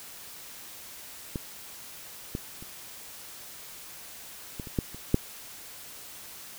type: clicks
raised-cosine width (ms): 3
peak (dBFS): -18 / -18 / -30 / -22 / -28 / -12 / -29 / -7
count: 8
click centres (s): 1.358 / 2.351 / 2.625 / 4.598 / 4.672 / 4.788 / 4.946 / 5.144
effects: white hiss -45 dBFS RMS until 6.58 s